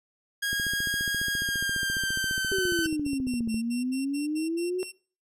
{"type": "tone with pitch glide", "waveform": "sawtooth", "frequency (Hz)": [1636, 1526.4], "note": ["G#6", "G6"], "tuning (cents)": [-26, -47], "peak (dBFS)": -23, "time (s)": [0.42, 2.87], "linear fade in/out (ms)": 10, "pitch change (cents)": -121, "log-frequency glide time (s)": [1.32, 2.63]}
{"type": "click train", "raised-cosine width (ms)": 3, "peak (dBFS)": -25, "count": 45, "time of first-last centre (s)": [0.53, 3.544], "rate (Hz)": 14.6}
{"type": "exponential two-way sweep", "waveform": "sine", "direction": "down then up", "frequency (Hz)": [392, 220.4, 374.5], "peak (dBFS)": -26, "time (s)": [2.52, 4.83], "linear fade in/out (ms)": 0, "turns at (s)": 3.52}
{"type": "tone bursts", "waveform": "15% pulse", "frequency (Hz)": 2722, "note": "F7", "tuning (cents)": -45, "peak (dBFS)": -31, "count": 10, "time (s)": [2.83, 4.923], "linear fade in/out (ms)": 20, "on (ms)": 140, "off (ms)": 77}
{"effects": ["noise-tail reverb RT60 0.4 s tail -22 dB re dry", "resampled to 32000 Hz"]}